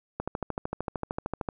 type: click train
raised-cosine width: 1 ms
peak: -16 dBFS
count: 18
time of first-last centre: 0.2-1.488 s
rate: 13.2 Hz
effects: none